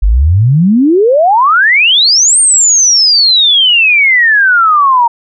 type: exponential two-way sweep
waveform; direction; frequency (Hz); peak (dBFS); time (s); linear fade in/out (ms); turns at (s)
sine; up then down; 45.29 to 8870 to 918; -4; 0.02-5.08; 10; 2.39
effects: none